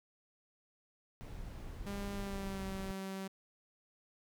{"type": "noise", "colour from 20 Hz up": "brown", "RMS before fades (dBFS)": -45, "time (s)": [1.21, 2.91], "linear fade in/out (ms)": 0}
{"type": "tone with pitch glide", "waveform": "sawtooth", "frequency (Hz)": [200.3, 192.25], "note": ["G3", "G3"], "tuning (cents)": [38, -33], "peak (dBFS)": -36, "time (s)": [1.86, 3.28], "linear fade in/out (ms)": 10, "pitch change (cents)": -71, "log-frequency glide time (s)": [2.12, 2.64]}
{"effects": []}